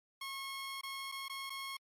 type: tone with dropouts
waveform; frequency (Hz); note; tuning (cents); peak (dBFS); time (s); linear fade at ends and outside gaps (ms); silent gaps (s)
15% pulse; 1087; C#6; -34; -34; 0.21-1.77; 5; 0.812-0.833 / 1.117-1.121 / 1.283-1.296 / 1.497-1.502
effects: MP3 64 kbps